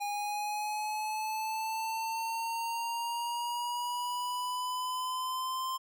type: linear sweep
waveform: square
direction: up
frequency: 817 to 1045 Hz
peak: -33 dBFS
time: 0-5.78 s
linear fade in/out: 20 ms
effects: none